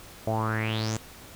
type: tone with low-pass filter sweep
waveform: sawtooth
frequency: 110 Hz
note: A2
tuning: in tune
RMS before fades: -28 dBFS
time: 0.27-0.97 s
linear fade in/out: 5 ms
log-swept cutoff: 610 to 7500 Hz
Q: 7
effects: pink hiss -47 dBFS RMS until 1.35 s